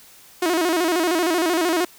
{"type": "tone with vibrato", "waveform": "sawtooth", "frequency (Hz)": 340, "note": "F4", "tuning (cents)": -46, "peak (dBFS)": -14, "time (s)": [0.42, 1.85], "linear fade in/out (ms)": 5, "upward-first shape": "square", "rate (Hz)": 13, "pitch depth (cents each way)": 100, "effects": ["white hiss -48 dBFS RMS until 1.98 s"]}